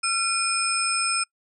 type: tone cluster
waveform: sine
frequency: 1367 / 2450 / 5210 / 8480 Hz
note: F6 / D#7 / E8 / C9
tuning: -37 / -27 / -21 / +22 cents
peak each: -27 dBFS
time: 0.03-1.24 s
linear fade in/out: 10 ms
effects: noise-tail reverb RT60 0.1 s tail -26 dB re dry